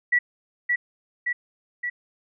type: tone with echo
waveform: sine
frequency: 1944 Hz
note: B6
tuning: 28 cents flat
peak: -16 dBFS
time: 0.12-0.19 s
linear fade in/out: 10 ms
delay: 570 ms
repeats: 3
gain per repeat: -3 dB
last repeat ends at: 1.9 s
effects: none